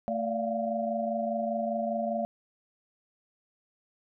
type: tone cluster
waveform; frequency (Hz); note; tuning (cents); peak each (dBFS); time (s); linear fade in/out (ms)
sine; 223.5 / 582 / 682 / 707; A3 / D5 / F5 / F5; +27 / -16 / -41 / +21; -33 / -32 / -32 / -38; 0.08-2.25; 0
effects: none